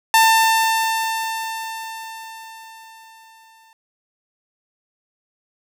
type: tone with exponential decay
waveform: sawtooth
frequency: 895 Hz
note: A5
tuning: 29 cents sharp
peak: -6 dBFS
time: 0.14-3.73 s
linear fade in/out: 1 ms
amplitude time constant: 780 ms
effects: none